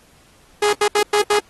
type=tone bursts at uneven times; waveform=sawtooth; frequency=415.3 Hz; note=G#4; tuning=in tune; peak=-10 dBFS; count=5; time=0.62-0.73 / 0.81-0.88 / 0.95-1.03 / 1.13-1.22 / 1.3-1.39 s; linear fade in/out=5 ms; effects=pink hiss -53 dBFS RMS until 1.49 s + AAC 32 kbps